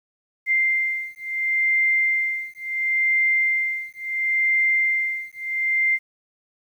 sine beating tone pair, 2093 / 2093.72 Hz, C7 / C7, 0 / +1 cents, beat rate 0.72 Hz, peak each -22 / -22 dBFS, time 0.46-5.99 s, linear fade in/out 50 ms, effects 9-bit

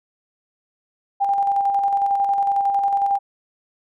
sine tone with tremolo, 797 Hz, G5, 28 cents sharp, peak -15 dBFS, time 1.2-3.19 s, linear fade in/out 20 ms, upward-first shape square, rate 11 Hz, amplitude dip 35%, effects none

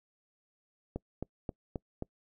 click train, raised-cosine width 2 ms, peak -22 dBFS, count 5, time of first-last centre 0.96-2.024 s, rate 3.76 Hz, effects noise-tail reverb RT60 0.1 s tail -26 dB re dry

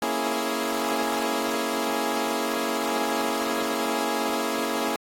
15% pulse chord, A# half-diminished seventh, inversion none, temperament equal, 233.1 / 277.2 / 329.6 / 415.3 Hz, A#3 / C#4 / E4 / G#4, 0 / 0 / 0 / 0 cents, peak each -24 dBFS, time 0.02-4.96 s, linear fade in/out 2 ms, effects AAC 48 kbps

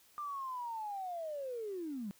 triangle linear sweep, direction down, 1200 to 187.8 Hz, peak -34 dBFS, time 0.18-2.11 s, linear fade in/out 0 ms, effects tanh soft clip ceiling -36 dBFS + white hiss -65 dBFS RMS until 2.19 s

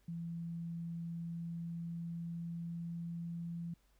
sine tone with pitch glide, 168.1 to 169.37 Hz, E3 to E3, +34 to +47 cents, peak -39 dBFS, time 0.08-3.74 s, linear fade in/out 5 ms, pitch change +13 cents, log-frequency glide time 1.12-3.47 s, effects added 49 Hz sine -70 dBFS peak until 3.99 s + pink hiss -75 dBFS RMS until 3.99 s

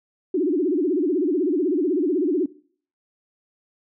sine tone with vibrato, 328.2 Hz, E4, 8 cents flat, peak -18 dBFS, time 0.34-2.46 s, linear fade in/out 5 ms, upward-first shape sine, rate 16 Hz, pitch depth 270 cents each way, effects noise-tail reverb RT60 0.5 s tail -21 dB re dry

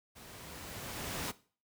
pink noise with level ramp, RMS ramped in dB -52 to -36 dBFS, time 0.15-1.32 s, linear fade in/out 20 ms, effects noise-tail reverb RT60 0.4 s tail -18 dB re dry + high-pass 60 Hz 12 dB/octave

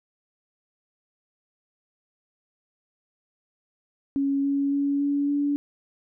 sine tone with pitch steps, 277.2 / 279.6 / 282 / 284.5 / 287 Hz, C#4 / C#4 / C#4 / C#4 / D4, 0 / +15 / +30 / +45 / -40 cents, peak -21 dBFS, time 4.16-5.56 s, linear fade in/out 0 ms, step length 280 ms, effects none

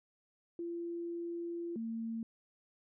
sine tone pair in turn, 341.4 / 226.9 Hz, F4 / A#3, -39 / -47 cents, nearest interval perfect fifth, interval 708 cents, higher first, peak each -37 / -36 dBFS, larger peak second, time 0.59-1.76 / 1.76-2.23 s, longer first, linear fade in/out 2 ms, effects none

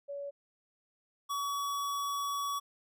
sine / square tone pair in turn, 566 / 1132 Hz, C#5 / C#6, +36 / +36 cents, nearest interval octave, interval 1200 cents, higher second, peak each -37 / -33 dBFS, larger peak second, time 0.08-0.31 / 1.29-2.6 s, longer second, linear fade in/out 20 ms, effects none

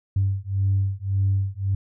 sine beating tone pair, 96.7 / 98.5 Hz, G2 / G2, -23 / +9 cents, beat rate 1.8 Hz, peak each -22 dBFS, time 0.16-1.75 s, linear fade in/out 5 ms, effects tanh soft clip ceiling -13 dBFS

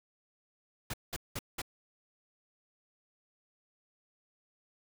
pink noise bursts, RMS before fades -37 dBFS, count 4, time 0.9-1.618 s, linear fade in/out 5 ms, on 37 ms, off 190 ms, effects none

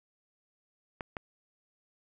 clicks, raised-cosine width 0.5 ms, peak -21 dBFS, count 2, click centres 1.008 / 1.168 s, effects none

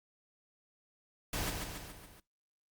pink noise with echo, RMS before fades -36 dBFS, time 1.33-1.5 s, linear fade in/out 2 ms, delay 140 ms, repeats 5, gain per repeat -4 dB, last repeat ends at 2.2 s, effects noise-tail reverb RT60 0.2 s tail -22 dB re dry + Opus 48 kbps

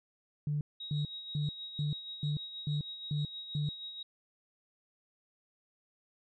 sine tone bursts, 147.8 Hz, D3, 11 cents sharp, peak -29 dBFS, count 8, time 0.47-3.69 s, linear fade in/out 2 ms, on 140 ms, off 300 ms
sine tone with tremolo, 3800 Hz, A#7, 33 cents sharp, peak -39 dBFS, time 0.8-4.03 s, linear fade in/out 5 ms, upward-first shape sine, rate 6.3 Hz, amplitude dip 45%
effects tanh soft clip ceiling -24 dBFS

